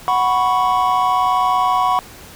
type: chord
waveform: triangle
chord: F# suspended fourth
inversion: none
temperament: equal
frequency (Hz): 740 / 987.8 / 1108.7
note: F#5 / B5 / C#6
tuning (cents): 0 / 0 / 0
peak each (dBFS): -16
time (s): 0.08-1.99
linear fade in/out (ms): 0
effects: pink hiss -39 dBFS RMS until 2.35 s